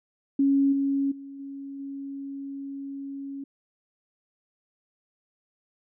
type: tone with level steps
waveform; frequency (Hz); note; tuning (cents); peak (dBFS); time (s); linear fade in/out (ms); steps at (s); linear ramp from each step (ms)
sine; 276.4; C#4; -5; -18 / -22 / -38 / -35 / -33; 0.39-3.44; 5; 0.72 / 1.11 / 1.39 / 1.79; 10
effects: none